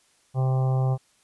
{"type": "harmonic tone", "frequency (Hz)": 130.81, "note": "C3", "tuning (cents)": 0, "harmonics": [1, 3, 4, 5, 6, 7, 8, 9], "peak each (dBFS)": [-20, -36, -36, -39, -35, -48, -43, -47], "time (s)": [0.34, 0.98], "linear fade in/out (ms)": 50, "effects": ["white hiss -63 dBFS RMS until 1.23 s", "resampled to 24000 Hz"]}